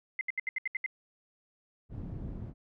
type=tone bursts; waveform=sine; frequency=2068 Hz; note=C7; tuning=21 cents flat; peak=-29 dBFS; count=8; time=0.19-0.862 s; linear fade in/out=2 ms; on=21 ms; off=72 ms
type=low-pass noise; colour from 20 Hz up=white; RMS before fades=-40 dBFS; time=1.89-2.54 s; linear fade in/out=50 ms; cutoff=150 Hz; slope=12 dB/octave
effects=none